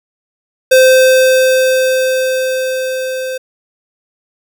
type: tone with level ramp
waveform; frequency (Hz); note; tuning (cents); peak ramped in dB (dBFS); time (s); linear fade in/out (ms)
square; 518; C5; -17; -4 to -19; 0.71-3.38; 10
effects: none

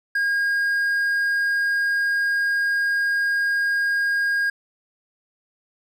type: tone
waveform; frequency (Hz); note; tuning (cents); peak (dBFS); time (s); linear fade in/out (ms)
triangle; 1626; G#6; -37; -17; 0.15-4.5; 5
effects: none

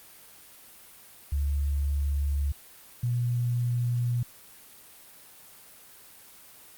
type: tone pair in turn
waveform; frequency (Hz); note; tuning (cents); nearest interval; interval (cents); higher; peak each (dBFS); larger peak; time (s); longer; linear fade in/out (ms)
sine; 71.2 / 121; C#2 / B2; +47 / -35; major sixth; 918; second; -24; neither; 1.32-2.52 / 3.03-4.23; neither; 5
effects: white hiss -51 dBFS RMS until 6.77 s + Opus 32 kbps

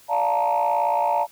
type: chord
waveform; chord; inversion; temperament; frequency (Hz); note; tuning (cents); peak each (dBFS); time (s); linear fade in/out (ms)
sine; Bb major seventh; first; just; 582.7 / 699.2 / 874.1 / 932.3; D5 / F5 / A5 / Bb5; -14 / +2 / -12 / 0; -25 / -23 / -22 / -22; 0.08-1.27; 50
effects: tanh soft clip ceiling -13 dBFS + white hiss -52 dBFS RMS until 1.31 s

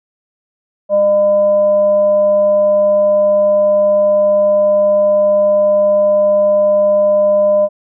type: tone with frequency modulation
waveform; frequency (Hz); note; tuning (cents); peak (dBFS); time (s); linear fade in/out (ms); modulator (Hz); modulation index
sine; 605; D#5; -49; -8; 0.89-7.69; 50; 404; 0.23
effects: none

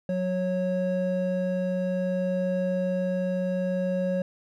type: tone pair together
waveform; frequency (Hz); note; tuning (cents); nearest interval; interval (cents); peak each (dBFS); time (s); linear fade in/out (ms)
triangle; 183.4 / 549.6; F#3 / C#5; -15 / -15; octave + perfect fifth; 1900; -25; 0.09-4.22; 2
effects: none

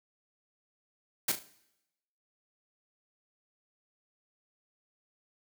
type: noise with echo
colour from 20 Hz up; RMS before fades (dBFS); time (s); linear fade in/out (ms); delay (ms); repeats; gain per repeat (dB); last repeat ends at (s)
white; -28; 1.28-1.32; 5; 37; 4; -9; 1.468
effects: noise-tail reverb RT60 0.9 s tail -19 dB re dry + high-pass 60 Hz 12 dB/octave

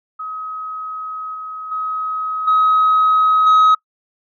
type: tone with level steps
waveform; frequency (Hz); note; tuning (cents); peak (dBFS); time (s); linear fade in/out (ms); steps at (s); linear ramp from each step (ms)
sine; 1270; D#6; +35; -24 / -26 / -19 / -9 / -5; 0.19-3.75; 10; 1.34 / 1.71 / 2.47 / 3.46; 10
effects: noise-tail reverb RT60 0.1 s tail -25 dB re dry + tanh soft clip ceiling -7 dBFS

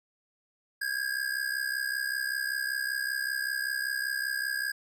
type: ring-modulated tone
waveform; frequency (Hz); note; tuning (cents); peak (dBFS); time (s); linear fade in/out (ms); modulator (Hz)
square; 1636; G#6; -26; -27; 0.81-4.72; 10; 32.6
effects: none

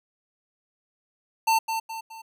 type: tone with echo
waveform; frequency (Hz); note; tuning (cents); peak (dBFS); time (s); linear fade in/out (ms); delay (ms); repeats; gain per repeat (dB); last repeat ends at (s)
square; 896; A5; +31; -19; 1.47-1.59; 10; 210; 3; -7; 2.22
effects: none

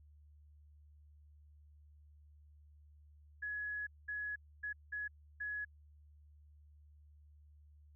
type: tone bursts at uneven times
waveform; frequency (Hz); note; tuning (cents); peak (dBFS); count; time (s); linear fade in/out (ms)
sine; 1685; G#6; +25; -38; 5; 3.42-3.87 / 4.08-4.36 / 4.63-4.73 / 4.92-5.08 / 5.4-5.65; 10
effects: added 74 Hz sine -59 dBFS peak until 7.95 s

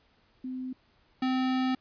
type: tone pair in turn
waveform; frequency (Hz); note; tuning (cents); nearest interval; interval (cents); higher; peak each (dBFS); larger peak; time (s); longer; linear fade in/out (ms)
sine / square; 256.9 / 258.3; C4 / C4; -32 / -22; unison; 10; second; -33 / -26; second; 0.44-0.73 / 1.22-1.75; second; 5
effects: pink hiss -66 dBFS RMS until 1.8 s + resampled to 11025 Hz

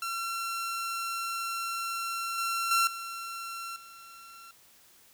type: tone with level steps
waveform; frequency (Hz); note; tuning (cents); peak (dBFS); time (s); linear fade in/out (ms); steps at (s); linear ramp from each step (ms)
sawtooth; 1359; F6; -48; -28 / -25 / -19 / -33 / -44; 0.02-4.51; 2; 2.38 / 2.71 / 2.87 / 3.76; 2
effects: white hiss -59 dBFS RMS until 5.13 s

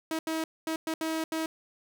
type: tone bursts at uneven times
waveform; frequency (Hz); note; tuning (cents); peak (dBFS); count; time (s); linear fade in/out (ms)
sawtooth; 320.4; E4; -49; -25; 6; 0.11-0.19 / 0.27-0.44 / 0.67-0.76 / 0.87-0.94 / 1.01-1.24 / 1.32-1.46; 2
effects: none

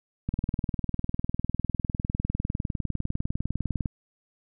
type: click train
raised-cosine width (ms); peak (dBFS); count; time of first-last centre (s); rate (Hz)
5; -15; 72; 0.29-3.858; 19.9
effects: none

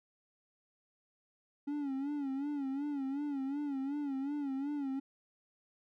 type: tone with vibrato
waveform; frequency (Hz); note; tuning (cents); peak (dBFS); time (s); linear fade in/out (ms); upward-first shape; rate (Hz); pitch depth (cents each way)
triangle; 280; C#4; +18; -32; 1.67-5; 10; sine; 2.7; 91
effects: none

